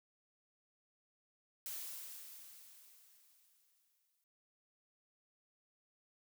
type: noise with exponential decay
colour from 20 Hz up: blue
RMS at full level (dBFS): -43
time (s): 1.66-4.24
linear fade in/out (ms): 1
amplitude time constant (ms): 560
effects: noise-tail reverb RT60 0.7 s tail -24 dB re dry